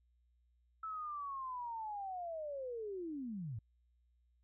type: linear sweep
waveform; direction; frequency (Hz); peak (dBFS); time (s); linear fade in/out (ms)
sine; down; 1318.5 to 99.4; -40; 0.83-3.59; 5
effects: added 60 Hz sine -70 dBFS peak until 4.43 s